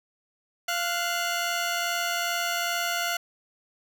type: tone pair together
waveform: 15% pulse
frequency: 693 / 1468.4 Hz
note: F5 / F#6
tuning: -14 / -14 cents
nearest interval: octave + minor second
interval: 1300 cents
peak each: -21 / -24 dBFS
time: 0.68-3.17 s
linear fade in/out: 5 ms
effects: none